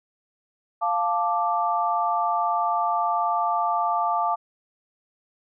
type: chord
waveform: sine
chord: D minor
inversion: first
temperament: equal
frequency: 698.5 / 880 / 1174.7 Hz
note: F5 / A5 / D6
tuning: 0 / 0 / 0 cents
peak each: -25 dBFS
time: 0.81-4.36 s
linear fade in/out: 20 ms
effects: none